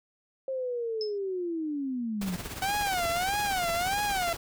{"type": "linear sweep", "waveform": "sine", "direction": "down", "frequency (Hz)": [536, 173.6], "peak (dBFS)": -29, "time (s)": [0.48, 2.36], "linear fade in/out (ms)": 2}
{"type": "tone with exponential decay", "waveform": "sine", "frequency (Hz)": 5200, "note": "E8", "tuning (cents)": -24, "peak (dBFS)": -30, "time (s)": [1.01, 1.18], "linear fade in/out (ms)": 1, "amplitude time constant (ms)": 35}
{"type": "noise with tremolo", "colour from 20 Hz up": "pink", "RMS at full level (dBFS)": -36, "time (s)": [2.21, 4.37], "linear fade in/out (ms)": 5, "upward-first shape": "triangle", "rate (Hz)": 17, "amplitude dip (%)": 65}
{"type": "tone with vibrato", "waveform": "sawtooth", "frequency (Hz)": 749, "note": "F#5", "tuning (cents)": 21, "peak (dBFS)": -23, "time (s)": [2.62, 4.33], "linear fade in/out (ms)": 2, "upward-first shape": "sine", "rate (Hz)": 1.6, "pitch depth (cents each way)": 180}
{"effects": []}